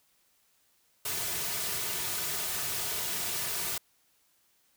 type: noise with comb filter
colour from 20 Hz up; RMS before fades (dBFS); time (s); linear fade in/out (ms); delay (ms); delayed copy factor
white; -33; 1.05-3.78; 5; 3.7; -0.6
effects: white hiss -69 dBFS RMS until 4.76 s